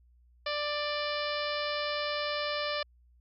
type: harmonic tone with a mistuned harmonic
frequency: 590 Hz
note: D5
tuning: 8 cents sharp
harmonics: 1 / 2 / 3 / 4 / 5 / 6 / 7 / 8 / 9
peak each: -34 / -37 / -39 / -40 / -41 / -42 / -42 / -43 / -44 dBFS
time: 0.46-2.83 s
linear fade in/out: 5 ms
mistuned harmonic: 9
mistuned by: -20 cents
effects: added 60 Hz sine -59 dBFS peak until 3.2 s